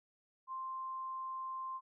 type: tone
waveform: sine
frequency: 1050 Hz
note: C6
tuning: 6 cents sharp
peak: -39 dBFS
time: 0.47-1.81 s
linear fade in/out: 50 ms
effects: none